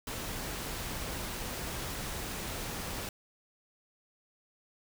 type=noise; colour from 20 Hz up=pink; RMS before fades=-38 dBFS; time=0.07-3.09 s; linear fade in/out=2 ms; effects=none